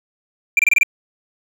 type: tone bursts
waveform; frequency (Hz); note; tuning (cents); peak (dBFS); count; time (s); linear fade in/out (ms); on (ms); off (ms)
triangle; 2371; D7; +16; -8; 6; 0.57-0.832; 2; 22; 26
effects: none